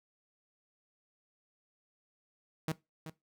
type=tone with echo; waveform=sawtooth; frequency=158.6 Hz; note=D#3; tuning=33 cents sharp; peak=-27 dBFS; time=2.68-2.72 s; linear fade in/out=2 ms; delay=380 ms; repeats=1; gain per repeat=-11 dB; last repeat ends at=3.1 s; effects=noise-tail reverb RT60 0.2 s tail -18 dB re dry